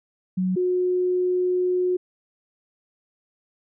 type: tone pair in turn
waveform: sine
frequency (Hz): 185 / 363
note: F#3 / F#4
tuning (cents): 0 / -33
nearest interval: octave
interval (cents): 1167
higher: second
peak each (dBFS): -20 / -19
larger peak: second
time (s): 0.37-0.56 / 0.56-1.97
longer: second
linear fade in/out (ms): 10
effects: none